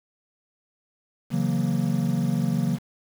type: chord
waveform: triangle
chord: F# dominant seventh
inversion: second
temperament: equal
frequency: 138.59 / 164.81 / 185 / 233.1 Hz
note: C#3 / E3 / F#3 / A#3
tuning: 0 / 0 / 0 / 0 cents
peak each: -25 dBFS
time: 1.3-2.79 s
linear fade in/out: 50 ms
effects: 7-bit